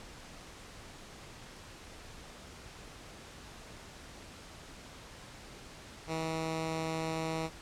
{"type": "tone", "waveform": "10% pulse", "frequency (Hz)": 160.9, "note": "E3", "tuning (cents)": -42, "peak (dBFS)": -25, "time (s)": [6.07, 7.5], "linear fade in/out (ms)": 50, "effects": ["pink hiss -50 dBFS RMS until 7.61 s", "low-pass 8000 Hz 12 dB/octave"]}